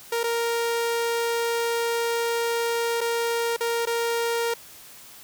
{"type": "tone with dropouts", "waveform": "sawtooth", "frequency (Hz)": 466.2, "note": "A#4", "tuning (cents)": 0, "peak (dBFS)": -19, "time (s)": [0.12, 4.54], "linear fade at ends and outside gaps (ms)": 5, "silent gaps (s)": [[0.233, 0.239], [3.008, 3.012], [3.565, 3.606], [3.855, 3.87]], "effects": ["white hiss -46 dBFS RMS until 5.23 s"]}